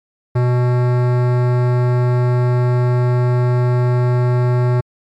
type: tone with hard clipping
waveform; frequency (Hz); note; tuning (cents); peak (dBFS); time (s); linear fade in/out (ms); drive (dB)
sine; 123.47; B2; 0; -14; 0.35-4.81; 10; 18
effects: MP3 96 kbps